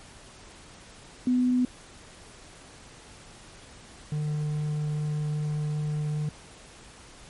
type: tone pair in turn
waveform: sine / triangle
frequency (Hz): 250 / 150.42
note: B3 / D3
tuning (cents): +21 / +42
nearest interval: major sixth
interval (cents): 879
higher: first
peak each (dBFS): -20 / -24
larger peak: first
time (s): 1.27-1.65 / 4.12-6.29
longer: second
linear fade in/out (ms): 2
effects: pink hiss -49 dBFS RMS until 7.29 s + MP3 48 kbps